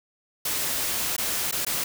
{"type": "noise with dropouts", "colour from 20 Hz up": "white", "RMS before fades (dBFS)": -27, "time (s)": [0.45, 1.84], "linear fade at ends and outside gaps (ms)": 5, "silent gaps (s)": [[1.165, 1.18], [1.513, 1.524], [1.65, 1.665]], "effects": []}